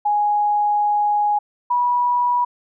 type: tone pair in turn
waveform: sine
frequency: 830.6 / 974.2 Hz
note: G#5 / B5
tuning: 0 / -24 cents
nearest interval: minor third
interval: 276 cents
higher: second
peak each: -15 dBFS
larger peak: neither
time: 0.05-1.39 / 1.7-2.45 s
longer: first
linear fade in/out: 10 ms
effects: none